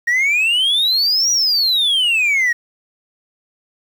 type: exponential two-way sweep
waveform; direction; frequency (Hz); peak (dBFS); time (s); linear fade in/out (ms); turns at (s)
sine; up then down; 1862 to 5850 to 1862; -10; 0.07-2.53; 10; 1.31
effects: tanh soft clip ceiling -12 dBFS + 7-bit